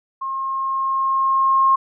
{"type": "tone with level ramp", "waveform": "sine", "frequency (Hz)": 1072, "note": "C6", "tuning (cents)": 42, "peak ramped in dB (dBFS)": [-23, -11], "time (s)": [0.21, 1.76], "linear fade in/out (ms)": 10, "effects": []}